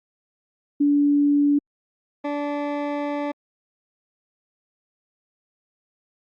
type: tone pair in turn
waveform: sine / 20% pulse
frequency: 288.4 / 290.2 Hz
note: D4 / D4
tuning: -31 / -21 cents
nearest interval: unison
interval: 10 cents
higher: second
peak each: -15 / -19 dBFS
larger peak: first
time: 0.8-1.59 / 2.24-3.32 s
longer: second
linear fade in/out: 10 ms
effects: low-pass 2000 Hz 12 dB/octave + Opus 48 kbps